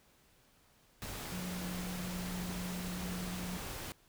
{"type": "tone in noise", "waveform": "sine", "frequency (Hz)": 180.4, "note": "F#3", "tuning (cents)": -44, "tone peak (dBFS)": -39, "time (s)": [1.32, 3.57], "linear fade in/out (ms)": 0, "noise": "pink", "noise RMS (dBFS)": -43, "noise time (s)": [1.02, 3.92], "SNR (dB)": 1, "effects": ["pink hiss -67 dBFS RMS until 4.08 s"]}